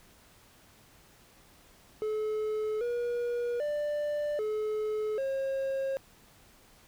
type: tone with pitch steps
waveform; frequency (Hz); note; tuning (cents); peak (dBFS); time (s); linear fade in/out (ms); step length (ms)
triangle; 430.2 / 479.7 / 591 / 428.7 / 539; A4 / A#4 / D5 / A4 / C#5; -39 / +50 / +11 / -45 / -49; -27; 2.02-5.97; 0; 790
effects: pink hiss -59 dBFS RMS until 6.87 s